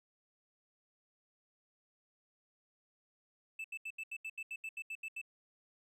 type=tone bursts; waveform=triangle; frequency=2635 Hz; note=E7; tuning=1 cent flat; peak=-38 dBFS; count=13; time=3.59-5.215 s; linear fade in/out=5 ms; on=53 ms; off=78 ms; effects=none

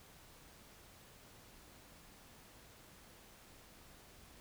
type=silence; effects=pink hiss -60 dBFS RMS until 4.4 s

